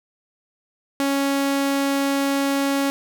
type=tone; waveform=sawtooth; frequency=277.2 Hz; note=C#4; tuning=in tune; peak=-15 dBFS; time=1-2.9 s; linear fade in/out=0 ms; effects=none